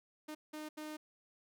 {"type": "tone bursts at uneven times", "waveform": "sawtooth", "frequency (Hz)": 306.1, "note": "D#4", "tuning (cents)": -28, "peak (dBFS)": -39, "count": 3, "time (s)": [[0.28, 0.35], [0.53, 0.69], [0.77, 0.97]], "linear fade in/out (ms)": 10, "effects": []}